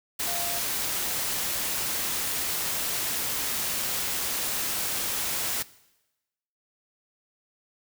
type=tone in noise; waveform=sine; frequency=693 Hz; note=F5; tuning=14 cents flat; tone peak=-35 dBFS; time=0.27-0.59 s; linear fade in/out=10 ms; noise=white; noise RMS=-29 dBFS; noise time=0.19-5.63 s; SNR=-9 dB; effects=noise-tail reverb RT60 1.0 s tail -20 dB re dry